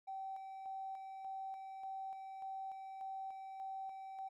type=tone with tremolo; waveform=triangle; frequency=771 Hz; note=G5; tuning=29 cents flat; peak=-38 dBFS; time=0.07-4.29 s; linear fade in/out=20 ms; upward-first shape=square; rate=1.7 Hz; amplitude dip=50%; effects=tanh soft clip ceiling -40 dBFS